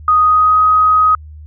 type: tone with pitch glide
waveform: sine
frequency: 1244.5 to 1258.2 Hz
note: D#6 to D#6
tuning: 0 to +19 cents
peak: -7 dBFS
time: 0.08-1.15 s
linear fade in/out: 2 ms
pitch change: +19 cents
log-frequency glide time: 0.2-0.59 s
effects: added 76 Hz sine -31 dBFS peak until 1.46 s

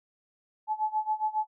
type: tone with tremolo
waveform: sine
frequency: 861 Hz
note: A5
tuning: 38 cents flat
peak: -23 dBFS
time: 0.67-1.47 s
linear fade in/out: 50 ms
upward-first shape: sine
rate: 7.3 Hz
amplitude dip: 90%
effects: none

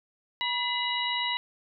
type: harmonic tone with a mistuned harmonic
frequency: 968 Hz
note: B5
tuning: 35 cents flat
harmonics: 1 / 2 / 3 / 4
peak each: -32 / -32 / -32 / -32 dBFS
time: 0.41-1.37 s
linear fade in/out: 0 ms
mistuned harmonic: 2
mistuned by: +72 cents
effects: none

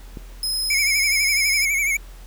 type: click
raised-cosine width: 3 ms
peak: -21 dBFS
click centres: 0.172 s
type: tone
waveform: sawtooth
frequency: 5110 Hz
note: D#8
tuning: 45 cents sharp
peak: -19 dBFS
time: 0.43-1.65 s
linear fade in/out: 2 ms
type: tone with vibrato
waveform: square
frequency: 2243 Hz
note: C#7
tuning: 20 cents sharp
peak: -19 dBFS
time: 0.7-1.97 s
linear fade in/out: 5 ms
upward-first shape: sine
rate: 12 Hz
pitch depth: 73 cents each way
effects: added 42 Hz sine -37 dBFS peak until 2.26 s + pink hiss -49 dBFS RMS until 2.26 s

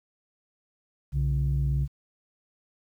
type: tone pair together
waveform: sine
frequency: 62.79 / 139.9 Hz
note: B1 / C#3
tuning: +29 / +16 cents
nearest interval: octave + major second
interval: 1387 cents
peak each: -24 dBFS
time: 1.12-1.88 s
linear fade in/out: 50 ms
effects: tanh soft clip ceiling -18 dBFS + 10-bit

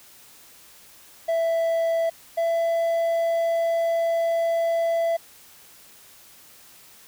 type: tone pair in turn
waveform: triangle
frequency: 662 / 668.1 Hz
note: E5 / E5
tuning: +7 / +23 cents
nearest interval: unison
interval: 16 cents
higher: second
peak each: -18 dBFS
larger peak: neither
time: 1.28-2.1 / 2.37-5.17 s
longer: second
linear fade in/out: 10 ms
effects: white hiss -50 dBFS RMS until 7.07 s

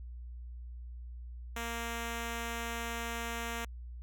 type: tone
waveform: 5% pulse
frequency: 232.6 Hz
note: A#3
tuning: 4 cents flat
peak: -25 dBFS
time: 1.56-3.65 s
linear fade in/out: 5 ms
effects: added 60 Hz sine -42 dBFS peak until 4.02 s

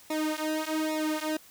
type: tone with flanger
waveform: sawtooth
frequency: 311.1 Hz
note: D#4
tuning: in tune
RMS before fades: -30 dBFS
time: 0.1-1.37 s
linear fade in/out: 5 ms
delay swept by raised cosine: 0.64 to 4.14 ms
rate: 1.2 Hz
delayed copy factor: -1
effects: white hiss -54 dBFS RMS until 1.5 s

